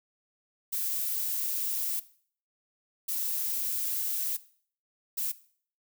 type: noise bursts at uneven times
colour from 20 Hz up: violet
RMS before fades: -31 dBFS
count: 3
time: 0.72-2 / 3.08-4.37 / 5.17-5.32 s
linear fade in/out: 10 ms
effects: noise-tail reverb RT60 0.5 s tail -17 dB re dry